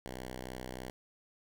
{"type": "tone", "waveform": "5% pulse", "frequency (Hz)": 63.3, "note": "B1", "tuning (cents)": 43, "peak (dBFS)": -30, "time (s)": [0.06, 0.9], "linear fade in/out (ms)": 0, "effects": []}